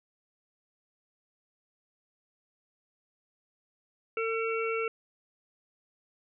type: harmonic tone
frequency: 451 Hz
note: A4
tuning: 43 cents sharp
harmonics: 1 / 3 / 5 / 6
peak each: -30 / -35 / -37 / -38 dBFS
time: 4.17-4.88 s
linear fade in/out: 2 ms
effects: none